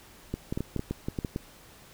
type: clicks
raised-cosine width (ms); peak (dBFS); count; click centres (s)
3; -17; 11; 0.34 / 0.525 / 0.575 / 0.606 / 0.763 / 0.794 / 0.91 / 1.085 / 1.188 / 1.248 / 1.361
effects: pink hiss -53 dBFS RMS until 1.93 s